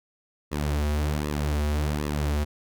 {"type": "tone with flanger", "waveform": "sawtooth", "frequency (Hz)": 74.2, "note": "D2", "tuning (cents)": 18, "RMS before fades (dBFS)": -26, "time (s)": [0.51, 2.45], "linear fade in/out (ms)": 20, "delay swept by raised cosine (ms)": [1.3, 6.8], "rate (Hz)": 1.3, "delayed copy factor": -0.7, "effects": []}